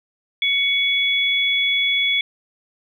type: tone pair together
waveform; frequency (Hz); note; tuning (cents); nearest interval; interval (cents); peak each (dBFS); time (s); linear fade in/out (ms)
sine; 2231 / 3403; C#7 / G#7; +11 / +41; perfect fifth; 730; -19; 0.42-2.21; 2
effects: none